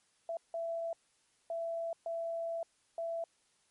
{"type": "tone bursts at uneven times", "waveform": "sine", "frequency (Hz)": 667, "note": "E5", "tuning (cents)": 20, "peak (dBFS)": -34, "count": 5, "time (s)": [[0.29, 0.37], [0.54, 0.93], [1.5, 1.93], [2.06, 2.63], [2.98, 3.24]], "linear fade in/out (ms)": 2, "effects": ["white hiss -72 dBFS RMS until 3.7 s", "MP3 48 kbps"]}